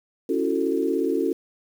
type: chord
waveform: sine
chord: F# minor seventh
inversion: second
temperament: just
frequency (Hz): 277.5 / 333 / 370 / 444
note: C#4 / E4 / F#4 / A4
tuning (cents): +2 / +18 / 0 / +16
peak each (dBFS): -26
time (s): 0.29-1.33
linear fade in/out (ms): 5
effects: 8-bit